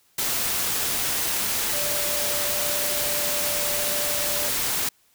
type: tone in noise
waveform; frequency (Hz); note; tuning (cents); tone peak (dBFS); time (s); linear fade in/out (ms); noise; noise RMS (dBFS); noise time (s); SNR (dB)
sine; 587.3; D5; 0; -32; 1.73-4.49; 5; white; -25; 0.18-4.89; -10
effects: white hiss -62 dBFS RMS until 5.14 s